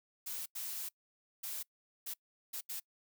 blue noise bursts at uneven times, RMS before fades -41 dBFS, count 6, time 0.26-0.46 / 0.55-0.89 / 1.43-1.63 / 2.06-2.14 / 2.53-2.61 / 2.69-2.8 s, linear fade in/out 10 ms, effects noise-tail reverb RT60 0.1 s tail -24 dB re dry

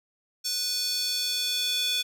square tone with high-pass filter sweep, 493.6 Hz, B4, 1 cent flat, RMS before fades -28 dBFS, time 0.44-2.03 s, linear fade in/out 20 ms, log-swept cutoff 5000 to 3300 Hz, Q 3.6, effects none

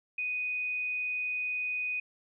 sine tone, 2489 Hz, D#7, in tune, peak -30 dBFS, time 0.18-2 s, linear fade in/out 5 ms, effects none

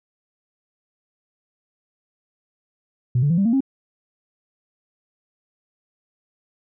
sine tone with pitch steps, 123.47 / 144.31 / 168.66 / 197.13 / 230.4 / 269.3 Hz, B2 / D3 / E3 / G3 / A#3 / C#4, 0 / -30 / +40 / +10 / -20 / -50 cents, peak -14 dBFS, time 3.15-3.606 s, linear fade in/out 5 ms, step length 76 ms, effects tanh soft clip ceiling -11 dBFS

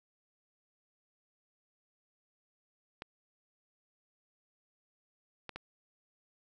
clicks, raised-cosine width 0.3 ms, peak -25 dBFS, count 3, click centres 3.021 / 5.493 / 5.56 s, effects none

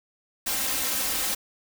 white noise with comb filter, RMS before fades -27 dBFS, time 0.46-1.35 s, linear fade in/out 10 ms, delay 3.8 ms, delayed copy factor +0.75, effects none

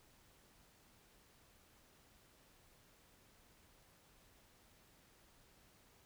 silence, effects pink hiss -68 dBFS RMS until 6.05 s

